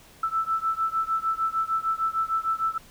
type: beating tone pair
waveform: sine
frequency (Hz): 1318.5 / 1325.1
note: E6 / E6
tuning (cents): 0 / +9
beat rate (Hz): 6.6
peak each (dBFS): -26 / -27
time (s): 0.23-2.78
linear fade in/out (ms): 5
effects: pink hiss -52 dBFS RMS until 2.9 s